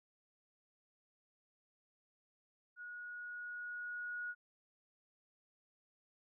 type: tone with level ramp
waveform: sine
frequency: 1452 Hz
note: F#6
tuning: 33 cents flat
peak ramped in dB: -46 to -39 dBFS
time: 2.76-4.35 s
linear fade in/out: 50 ms
effects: none